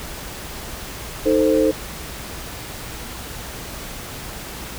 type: chord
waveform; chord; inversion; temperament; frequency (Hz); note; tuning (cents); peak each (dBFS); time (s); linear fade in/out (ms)
sine; A diminished; second; equal; 311.1 / 440 / 523.3; Eb4 / A4 / C5; 0 / 0 / 0; -18; 1.25-1.72; 20
effects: added 60 Hz sine -41 dBFS peak until 4.78 s + pink hiss -33 dBFS RMS until 4.78 s